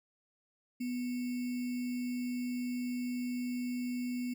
sine tone with sample-and-hold, 246.9 Hz, B3, in tune, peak -33 dBFS, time 0.8-4.34 s, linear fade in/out 10 ms, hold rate 2450 Hz, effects none

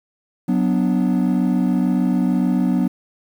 triangle chord, B minor, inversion second, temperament equal, 185 / 246.9 / 293.7 Hz, F#3 / B3 / D4, 0 / 0 / 0 cents, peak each -16 / -16 / -20 dBFS, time 0.48-2.88 s, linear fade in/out 10 ms, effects tanh soft clip ceiling -8 dBFS + 8-bit

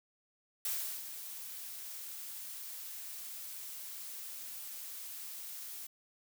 blue noise with ADSR envelope, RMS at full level -35 dBFS, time 0.65-5.87 s, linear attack 4 ms, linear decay 370 ms, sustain -10 dB, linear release 8 ms, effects none

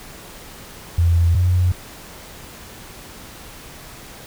sine tone pair in turn, 84.9 / 89.95 Hz, F2 / F#2, -48 / -48 cents, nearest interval minor second, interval 100 cents, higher second, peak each -12 / -13 dBFS, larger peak first, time 0.98-1.35 / 1.35-1.72 s, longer neither, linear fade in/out 5 ms, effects pink hiss -39 dBFS RMS until 4.26 s

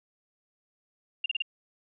sine tone bursts, 2794 Hz, F7, in tune, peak -25 dBFS, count 4, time 1.24-1.422 s, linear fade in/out 5 ms, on 20 ms, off 34 ms, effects none

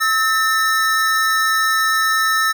square tone pair together, 1297 / 1797.9 Hz, E6 / A6, -28 / +37 cents, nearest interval tritone, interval 565 cents, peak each -18 dBFS, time 0-2.53 s, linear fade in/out 20 ms, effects none

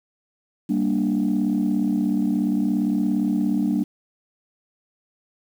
sine chord, G minor, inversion none, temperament equal, 196 / 233.1 / 293.7 Hz, G3 / Bb3 / D4, 0 / 0 / 0 cents, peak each -22 dBFS, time 0.69-3.84 s, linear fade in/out 10 ms, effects tanh soft clip ceiling -13 dBFS + 8-bit

